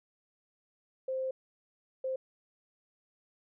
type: tone bursts at uneven times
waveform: sine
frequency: 523.3 Hz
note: C5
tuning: in tune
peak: -31 dBFS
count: 2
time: 1.08-1.31 / 2.04-2.16 s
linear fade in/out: 5 ms
effects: none